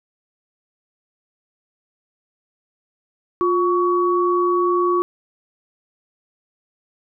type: tone pair together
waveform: sine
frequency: 354.2 / 1124.5 Hz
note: F4 / C#6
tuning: +24 / +24 cents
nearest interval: octave + minor sixth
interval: 2000 cents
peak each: -17 / -19 dBFS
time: 3.41-5.02 s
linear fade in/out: 0 ms
effects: none